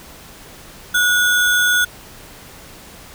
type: tone with sample-and-hold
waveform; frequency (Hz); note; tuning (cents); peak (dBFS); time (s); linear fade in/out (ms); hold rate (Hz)
sine; 1457; F#6; -27; -12; 0.94-1.85; 10; 4900
effects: pink hiss -40 dBFS RMS until 3.14 s